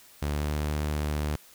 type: tone with pitch glide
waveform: sawtooth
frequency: 73.42 to 74.88 Hz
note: D2 to D2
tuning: 0 to +34 cents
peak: -23 dBFS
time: 0.22-1.36 s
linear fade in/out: 5 ms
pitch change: +34 cents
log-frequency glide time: 0.33-0.52 s
effects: white hiss -54 dBFS RMS until 1.54 s